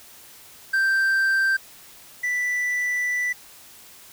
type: tone pair in turn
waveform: triangle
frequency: 1568 / 1975.6 Hz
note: G6 / B6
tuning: 0 / 0 cents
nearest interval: major third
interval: 400 cents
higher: second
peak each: -16 / -20 dBFS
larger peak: first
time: 0.73-1.57 / 2.23-3.33 s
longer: second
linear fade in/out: 10 ms
effects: white hiss -47 dBFS RMS until 4.12 s